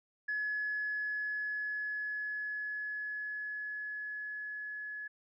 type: tone with level ramp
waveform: sine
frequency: 1699 Hz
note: G#6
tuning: 39 cents sharp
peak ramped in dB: -31 to -39 dBFS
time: 0.28-5.08 s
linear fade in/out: 10 ms
effects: tanh soft clip ceiling -27 dBFS